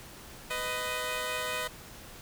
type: tone pair together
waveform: 10% pulse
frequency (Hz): 498.8 / 622.3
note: B4 / D#5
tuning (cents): +17 / 0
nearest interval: major third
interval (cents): 383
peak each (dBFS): -26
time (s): 0.5-1.68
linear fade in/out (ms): 10
effects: pink hiss -48 dBFS RMS until 2.21 s